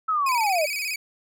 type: linear sweep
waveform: sine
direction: down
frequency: 1318.5 to 580 Hz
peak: -20 dBFS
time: 0.08-0.66 s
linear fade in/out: 10 ms
type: tone with vibrato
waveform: sawtooth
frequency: 2391 Hz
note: D7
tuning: 30 cents sharp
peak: -23 dBFS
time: 0.26-0.96 s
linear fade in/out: 5 ms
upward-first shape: square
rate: 17 Hz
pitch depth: 79 cents each way
effects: none